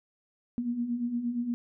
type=beating tone pair; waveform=sine; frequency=232.8 / 241.4 Hz; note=A#3 / B3; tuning=-2 / -39 cents; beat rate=8.6 Hz; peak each=-36 / -29 dBFS; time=0.58-1.54 s; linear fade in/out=0 ms; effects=none